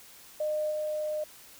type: tone with level steps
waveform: sine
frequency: 610 Hz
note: D#5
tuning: 34 cents flat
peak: -27 / -29 dBFS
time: 0.4-1.24 s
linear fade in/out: 5 ms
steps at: 0.7 s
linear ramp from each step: 20 ms
effects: white hiss -52 dBFS RMS until 1.59 s